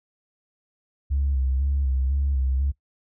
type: tone with vibrato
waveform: sine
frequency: 67.6 Hz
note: C#2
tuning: 43 cents flat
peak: -19 dBFS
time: 1.1-2.72 s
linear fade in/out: 20 ms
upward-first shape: square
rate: 2 Hz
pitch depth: 48 cents each way
effects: noise-tail reverb RT60 0.1 s tail -20 dB re dry + tanh soft clip ceiling -16 dBFS